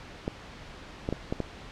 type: clicks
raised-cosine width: 2 ms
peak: -15 dBFS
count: 5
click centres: 0.279 / 1.089 / 1.126 / 1.325 / 1.403 s
effects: pink hiss -45 dBFS RMS until 1.71 s + low-pass 4000 Hz 12 dB/octave